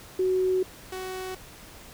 sine / sawtooth tone pair in turn, 372.1 / 373.4 Hz, F#4 / F#4, +10 / +16 cents, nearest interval unison, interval 6 cents, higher second, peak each -21 / -29 dBFS, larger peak first, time 0.19-0.63 / 0.92-1.35 s, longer first, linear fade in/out 5 ms, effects pink hiss -47 dBFS RMS until 1.93 s

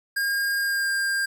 square tone with pitch glide, 1617 to 1601.2 Hz, G#6 to G6, -47 to +36 cents, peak -23 dBFS, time 0.16-1.26 s, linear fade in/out 10 ms, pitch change -17 cents, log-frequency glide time 0.59-0.91 s, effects 10-bit

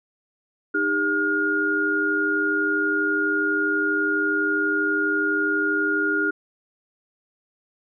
sine tone cluster, 309.5 / 401.7 / 1425 Hz, D#4 / G4 / F6, -9 / +42 / +34 cents, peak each -26 / -27 / -21 dBFS, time 0.74-6.31 s, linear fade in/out 10 ms, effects none

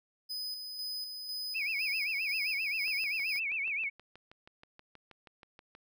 45% pulse tone with tremolo, 5010 Hz, D#8, 11 cents sharp, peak -36 dBFS, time 0.29-3.4 s, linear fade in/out 20 ms, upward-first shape square, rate 2 Hz, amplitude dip 40%
sine tone with vibrato, 2422 Hz, D#7, 47 cents flat, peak -31 dBFS, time 1.54-3.9 s, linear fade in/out 20 ms, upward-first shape sine, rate 7.6 Hz, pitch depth 180 cents each way
click train, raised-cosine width 0.3 ms, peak -36 dBFS, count 19, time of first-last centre 2.88-5.751 s, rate 6.27 Hz
effects none

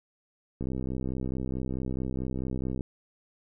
click train, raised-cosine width 3 ms, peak -20 dBFS, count 143, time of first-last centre 0.61-2.808 s, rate 64.6 Hz, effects none

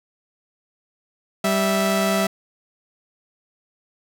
sawtooth tone pair together, 195.33 / 657 Hz, G3 / E5, -6 / -6 cents, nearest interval octave + major sixth, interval 2100 cents, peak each -17 dBFS, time 1.44-2.27 s, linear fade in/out 5 ms, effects none

